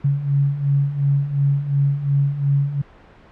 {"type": "beating tone pair", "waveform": "sine", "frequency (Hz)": [138.59, 141.39], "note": ["C#3", "C#3"], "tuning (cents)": [0, 35], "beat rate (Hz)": 2.8, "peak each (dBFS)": [-22, -17], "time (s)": [0.04, 2.82], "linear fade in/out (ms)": 10, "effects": ["pink hiss -47 dBFS RMS until 3.31 s", "low-pass 2000 Hz 12 dB/octave"]}